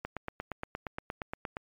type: click train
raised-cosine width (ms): 0.5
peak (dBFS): -20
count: 14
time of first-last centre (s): 0.05-1.569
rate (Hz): 8.56
effects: MP3 96 kbps

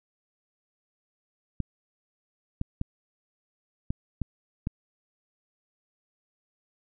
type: clicks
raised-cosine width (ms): 5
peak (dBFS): -16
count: 6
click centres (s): 1.603 / 2.614 / 2.814 / 3.905 / 4.217 / 4.671
effects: none

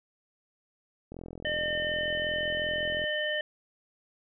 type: click train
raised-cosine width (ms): 2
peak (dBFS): -28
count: 83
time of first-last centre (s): 1.12-3.04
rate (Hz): 42.7
type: harmonic tone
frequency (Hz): 606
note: D#5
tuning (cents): -46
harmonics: 1 / 3 / 5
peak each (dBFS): -32 / -31 / -34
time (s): 1.45-3.41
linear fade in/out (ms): 2
effects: none

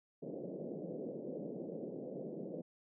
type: band-pass noise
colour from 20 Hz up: white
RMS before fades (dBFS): -44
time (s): 0.22-2.62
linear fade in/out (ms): 10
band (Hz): 150 to 560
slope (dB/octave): 48
effects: none

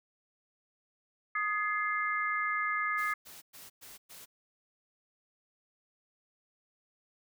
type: chord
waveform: sine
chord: Ab major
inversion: second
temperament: equal with one note detuned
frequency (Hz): 1244.5 / 1695.1 / 2093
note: Eb6 / Ab6 / C7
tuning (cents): 0 / +35 / 0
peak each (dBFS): -32 / -35 / -34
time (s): 1.35-3.14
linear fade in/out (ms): 5
type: noise bursts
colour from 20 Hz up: white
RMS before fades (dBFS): -50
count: 5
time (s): 2.97-4.26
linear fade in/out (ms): 20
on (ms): 170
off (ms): 110
effects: none

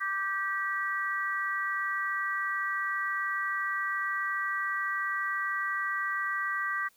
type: chord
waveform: sine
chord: G major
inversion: second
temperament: equal with one note detuned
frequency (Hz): 1174.7 / 1568 / 1933.8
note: D6 / G6 / B6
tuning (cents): 0 / 0 / -37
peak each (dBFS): -33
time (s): 0-6.89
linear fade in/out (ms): 20
effects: white hiss -65 dBFS RMS until 6.96 s

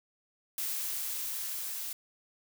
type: noise with level ramp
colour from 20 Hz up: blue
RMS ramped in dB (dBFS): -34 to -38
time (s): 0.58-1.93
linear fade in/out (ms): 2
effects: none

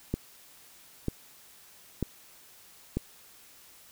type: click train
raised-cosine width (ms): 3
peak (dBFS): -15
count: 4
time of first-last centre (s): 0.14-2.97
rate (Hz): 1.06
effects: white hiss -55 dBFS RMS until 3.91 s

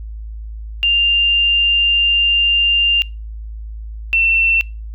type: tone pair in turn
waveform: sine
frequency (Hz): 2794 / 2692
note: F7 / E7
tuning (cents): 0 / +36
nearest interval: minor second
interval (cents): 64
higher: first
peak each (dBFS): -11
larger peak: neither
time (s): 0.83-3.02 / 4.13-4.61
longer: first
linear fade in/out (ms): 0
effects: noise-tail reverb RT60 0.3 s tail -24 dB re dry + added 54 Hz sine -26 dBFS peak until 4.94 s

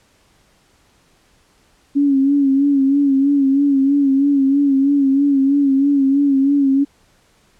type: tone with vibrato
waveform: sine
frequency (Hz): 277.2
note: C#4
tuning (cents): 0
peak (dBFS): -11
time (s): 1.95-6.85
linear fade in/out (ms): 20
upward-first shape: sine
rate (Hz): 3.1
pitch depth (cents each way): 55
effects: pink hiss -56 dBFS RMS until 7.59 s + low-pass 10000 Hz 12 dB/octave

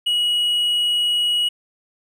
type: tone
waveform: triangle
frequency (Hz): 2910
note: F#7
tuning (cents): -29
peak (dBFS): -15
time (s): 0.06-1.49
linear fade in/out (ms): 10
effects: none

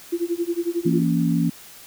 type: tone with tremolo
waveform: sine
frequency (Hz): 342.7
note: F4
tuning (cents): -33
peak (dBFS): -18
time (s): 0.12-1.03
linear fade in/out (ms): 10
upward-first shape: sine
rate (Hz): 11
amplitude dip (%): 95
type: chord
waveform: sine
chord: A# diminished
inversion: second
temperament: just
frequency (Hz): 167.82 / 233.1 / 279.7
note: E3 / A#3 / C#4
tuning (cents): +31 / 0 / +16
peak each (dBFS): -20 / -23 / -23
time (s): 0.85-1.5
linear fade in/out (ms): 10
effects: white hiss -44 dBFS RMS until 1.86 s

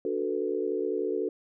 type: chord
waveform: sine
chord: B minor seventh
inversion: first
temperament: equal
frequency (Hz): 293.7 / 370 / 440 / 493.9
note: D4 / F#4 / A4 / B4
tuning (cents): 0 / 0 / 0 / 0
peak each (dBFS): -35 / -31 / -30 / -36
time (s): 0.05-1.29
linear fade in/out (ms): 2
effects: none

